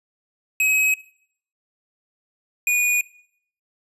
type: tone pair in turn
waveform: square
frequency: 2547 / 2456 Hz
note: D#7 / D#7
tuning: +40 / -23 cents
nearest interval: minor second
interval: 63 cents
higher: first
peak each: -17 dBFS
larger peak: neither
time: 0.6-0.94 / 2.67-3.01 s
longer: neither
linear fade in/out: 2 ms
effects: noise-tail reverb RT60 0.6 s tail -19 dB re dry + resampled to 32000 Hz